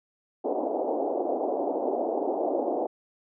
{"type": "band-pass noise", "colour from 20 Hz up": "white", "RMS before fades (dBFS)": -28, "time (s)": [0.44, 2.87], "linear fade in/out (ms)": 10, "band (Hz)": [270, 760], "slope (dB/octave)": 48, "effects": []}